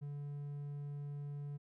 triangle tone, 144.1 Hz, D3, 33 cents flat, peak -39 dBFS, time 0.01-1.58 s, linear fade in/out 20 ms, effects none

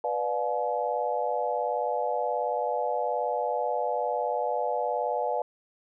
sine chord, B diminished seventh, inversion none, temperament just, 493.9 / 592.7 / 711.2 / 853.4 Hz, B4 / D5 / F5 / Ab5, 0 / +16 / +31 / +47 cents, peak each -31 dBFS, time 0.04-5.42 s, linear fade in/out 2 ms, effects none

